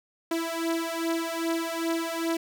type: beating tone pair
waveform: sawtooth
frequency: 329.6 / 332.1 Hz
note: E4 / E4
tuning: 0 / +13 cents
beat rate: 2.5 Hz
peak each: -26 dBFS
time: 0.31-2.37 s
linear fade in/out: 5 ms
effects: none